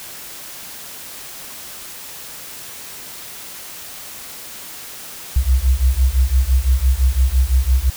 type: beating tone pair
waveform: sine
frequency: 61.74 / 67.64 Hz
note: B1 / C#2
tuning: 0 / -42 cents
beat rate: 5.9 Hz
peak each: -15 dBFS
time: 5.36-7.9 s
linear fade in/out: 5 ms
effects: white hiss -34 dBFS RMS until 7.96 s